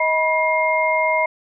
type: tone cluster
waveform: sine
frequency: 632 / 973 / 2123 Hz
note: D#5 / B5 / C7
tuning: +27 / -26 / +25 cents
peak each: -20 dBFS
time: 0-1.26 s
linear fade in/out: 5 ms
effects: none